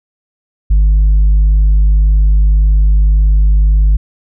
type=tone with tanh clipping; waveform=sine; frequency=50.9 Hz; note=G#1; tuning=34 cents flat; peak=-6 dBFS; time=0.7-3.97 s; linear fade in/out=10 ms; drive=2 dB; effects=none